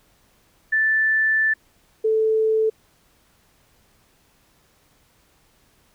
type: tone pair in turn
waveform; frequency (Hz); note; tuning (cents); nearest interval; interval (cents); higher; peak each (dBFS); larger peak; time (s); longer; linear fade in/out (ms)
sine; 1760 / 439.2; A6 / A4; 0 / -3; 2 octaves; 2403; first; -16; neither; 0.72-1.54 / 2.04-2.7; first; 10
effects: pink hiss -60 dBFS RMS until 5.94 s